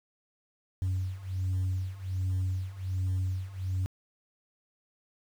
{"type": "beating tone pair", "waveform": "sine", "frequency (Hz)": [92.5, 93.8], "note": ["F#2", "F#2"], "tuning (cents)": [0, 24], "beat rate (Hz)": 1.3, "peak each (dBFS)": [-31, -29], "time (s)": [0.82, 3.86], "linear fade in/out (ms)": 0, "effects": ["tanh soft clip ceiling -25 dBFS", "9-bit"]}